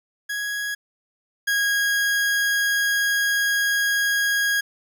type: tone pair in turn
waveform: 40% pulse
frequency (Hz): 1661.2 / 1642.1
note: G#6 / G#6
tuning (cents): 0 / -20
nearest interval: unison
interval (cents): 20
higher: first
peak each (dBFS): -24 / -18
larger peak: second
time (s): 0.29-0.75 / 1.47-4.61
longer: second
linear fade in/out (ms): 10
effects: none